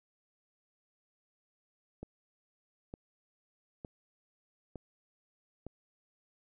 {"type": "click train", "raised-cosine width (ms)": 2, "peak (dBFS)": -29, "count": 5, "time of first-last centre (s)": [2.03, 5.666], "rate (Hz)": 1.1, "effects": []}